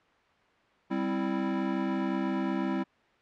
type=chord; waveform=square; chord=C major; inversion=second; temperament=equal; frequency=196 / 261.6 / 329.6 Hz; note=G3 / C4 / E4; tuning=0 / 0 / 0 cents; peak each=-33 dBFS; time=0.9-2.84 s; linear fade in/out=20 ms; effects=white hiss -63 dBFS RMS until 3.21 s + low-pass 2000 Hz 12 dB/octave